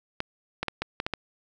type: clicks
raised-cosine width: 0.3 ms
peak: -12 dBFS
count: 7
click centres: 0.204 / 0.63 / 0.683 / 0.82 / 1.001 / 1.065 / 1.137 s
effects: none